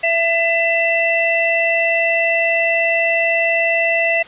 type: harmonic tone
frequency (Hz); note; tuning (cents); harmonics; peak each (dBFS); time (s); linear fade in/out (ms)
668; E5; +23; 1 / 3 / 4; -18 / -18 / -18; 0.03-4.23; 10
effects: white hiss -39 dBFS RMS until 4.27 s + resampled to 8000 Hz